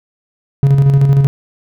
triangle tone with tremolo, 138.59 Hz, C#3, in tune, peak -3 dBFS, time 0.63-1.27 s, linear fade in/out 0 ms, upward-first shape square, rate 13 Hz, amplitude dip 40%, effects none

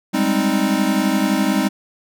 square chord, Ab major seventh, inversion third, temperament equal, 196 / 207.7 / 261.6 / 311.1 Hz, G3 / Ab3 / C4 / Eb4, 0 / 0 / 0 / 0 cents, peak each -22 dBFS, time 0.13-1.69 s, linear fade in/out 20 ms, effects none

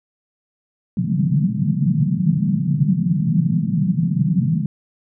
pink band-pass noise, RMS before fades -18 dBFS, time 0.97-4.66 s, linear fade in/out 2 ms, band 140 to 200 Hz, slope 48 dB/octave, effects none

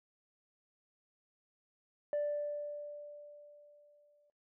sine tone with exponential decay, 587.3 Hz, D5, in tune, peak -28 dBFS, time 2.13-4.3 s, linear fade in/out 1 ms, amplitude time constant 470 ms, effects noise-tail reverb RT60 0.1 s tail -17 dB re dry + tanh soft clip ceiling -29 dBFS

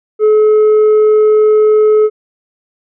sine tone with tanh clipping, 428.4 Hz, A4, 46 cents flat, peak -6 dBFS, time 0.19-2.1 s, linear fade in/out 50 ms, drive 3 dB, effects none

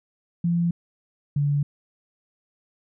sine tone pair in turn, 171.2 / 143.96 Hz, F3 / D3, -34 / -34 cents, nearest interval minor third, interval 300 cents, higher first, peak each -19 dBFS, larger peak neither, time 0.44-0.71 / 1.36-1.63 s, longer neither, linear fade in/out 5 ms, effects none

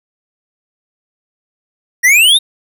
square exponential sweep, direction up, 1868 to 3800 Hz, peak -6 dBFS, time 2.03-2.39 s, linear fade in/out 20 ms, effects none

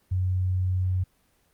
sine tone, 92.2 Hz, F#2, 6 cents flat, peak -22 dBFS, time 0.11-1.04 s, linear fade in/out 10 ms, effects pink hiss -66 dBFS RMS until 1.53 s + Opus 24 kbps

